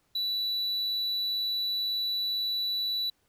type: tone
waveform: triangle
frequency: 3951 Hz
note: B7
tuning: in tune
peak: -26 dBFS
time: 0.15-3.1 s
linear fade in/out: 5 ms
effects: pink hiss -71 dBFS RMS until 3.28 s